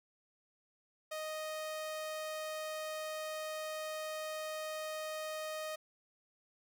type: tone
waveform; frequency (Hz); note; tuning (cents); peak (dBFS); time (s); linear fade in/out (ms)
sawtooth; 622.3; D#5; 0; -35; 1.11-5.76; 10
effects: none